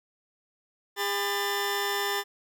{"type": "tone cluster", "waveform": "20% pulse", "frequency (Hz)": [404, 1004, 1771], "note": ["G#4", "B5", "A6"], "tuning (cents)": [-48, 28, 11], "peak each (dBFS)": [-25, -29, -26], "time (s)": [0.96, 2.24], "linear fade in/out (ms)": 50, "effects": []}